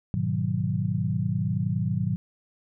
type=chord; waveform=sine; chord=G# minor seventh; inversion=none; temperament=equal; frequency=103.83 / 123.47 / 155.56 / 185 Hz; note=G#2 / B2 / D#3 / F#3; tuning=0 / 0 / 0 / 0 cents; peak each=-29 dBFS; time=0.14-2.16 s; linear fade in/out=0 ms; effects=none